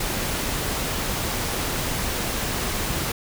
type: noise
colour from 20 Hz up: pink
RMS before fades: -26 dBFS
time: 0-3.12 s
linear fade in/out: 5 ms
effects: none